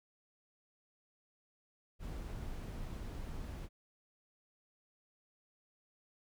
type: noise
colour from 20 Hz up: brown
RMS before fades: -43 dBFS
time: 1.99-3.69 s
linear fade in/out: 50 ms
effects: none